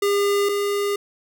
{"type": "tone pair in turn", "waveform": "square", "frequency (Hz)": [404, 405.5], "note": ["G#4", "G#4"], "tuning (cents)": [-48, -41], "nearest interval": "unison", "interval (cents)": 7, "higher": "second", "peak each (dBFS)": [-18, -21], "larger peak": "first", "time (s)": [[0.02, 0.49], [0.49, 0.96]], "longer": "neither", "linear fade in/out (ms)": 5, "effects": []}